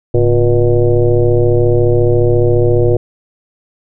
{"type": "tone with frequency modulation", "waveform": "sine", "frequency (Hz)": 232.8, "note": "A#3", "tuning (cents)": -2, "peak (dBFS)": -7, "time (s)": [0.14, 2.97], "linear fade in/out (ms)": 5, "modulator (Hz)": 125, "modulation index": 2.4, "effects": []}